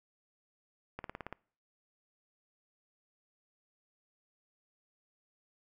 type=slowing click train; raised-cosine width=0.5 ms; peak=-25 dBFS; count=7; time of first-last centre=0.99-1.326 s; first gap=52 ms; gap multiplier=1.03; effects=noise-tail reverb RT60 0.5 s tail -25 dB re dry